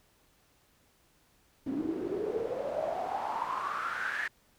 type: noise with band-pass filter sweep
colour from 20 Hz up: pink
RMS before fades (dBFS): -34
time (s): 1.66-4.28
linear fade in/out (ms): 5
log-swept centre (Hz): 270 to 1800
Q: 8.2
effects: pink hiss -67 dBFS RMS until 4.58 s